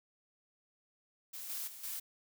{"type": "noise with level steps", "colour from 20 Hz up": "blue", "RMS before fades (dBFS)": [-45, -40, -50, -41], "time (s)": [1.33, 2], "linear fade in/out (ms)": 10, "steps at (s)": [1.49, 1.67, 1.83], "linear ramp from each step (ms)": 10, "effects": []}